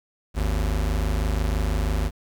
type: tone pair together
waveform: square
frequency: 51.7 / 77.78 Hz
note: G#1 / D#2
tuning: -7 / 0 cents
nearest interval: perfect fifth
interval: 707 cents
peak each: -23 / -28 dBFS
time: 0.34-2.11 s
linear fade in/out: 50 ms
effects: 8-bit